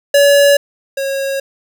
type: tone pair in turn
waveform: square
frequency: 568 / 546.2 Hz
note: C#5 / C#5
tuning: +42 / -26 cents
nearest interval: minor second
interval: 68 cents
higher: first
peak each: -7 / -17 dBFS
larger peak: first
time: 0.14-0.57 / 0.97-1.4 s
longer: neither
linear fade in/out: 5 ms
effects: none